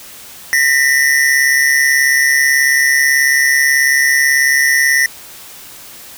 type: tone pair together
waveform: square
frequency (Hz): 1835 / 1973.3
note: A#6 / B6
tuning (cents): -28 / -2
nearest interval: minor second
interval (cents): 126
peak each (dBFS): -13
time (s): 0.53-5.06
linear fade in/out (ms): 0
effects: white hiss -35 dBFS RMS until 6.17 s